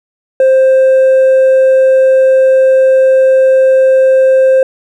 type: tone with hard clipping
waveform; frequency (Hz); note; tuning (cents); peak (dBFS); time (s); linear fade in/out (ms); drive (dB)
triangle; 526; C5; +9; -3; 0.4-4.63; 2; 1
effects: none